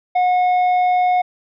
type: tone with tanh clipping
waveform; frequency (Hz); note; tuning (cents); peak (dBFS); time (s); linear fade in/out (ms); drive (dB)
triangle; 726; F#5; -33; -14; 0.15-1.22; 10; 10
effects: none